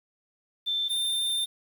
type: tone pair in turn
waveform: sine / square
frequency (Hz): 3553 / 3594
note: A7 / A7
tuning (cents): +16 / +36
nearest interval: unison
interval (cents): 20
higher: second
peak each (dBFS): -25 / -26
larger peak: first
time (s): 0.66-0.89 / 0.89-1.46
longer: second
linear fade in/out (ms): 20
effects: 9-bit